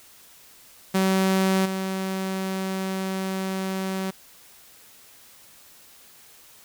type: tone with level steps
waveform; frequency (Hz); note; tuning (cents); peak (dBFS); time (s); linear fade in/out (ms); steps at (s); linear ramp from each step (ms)
sawtooth; 190.3; F#3; +49; -15 / -22; 0.94-4.11; 10; 1.65; 10
effects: white hiss -51 dBFS RMS until 6.64 s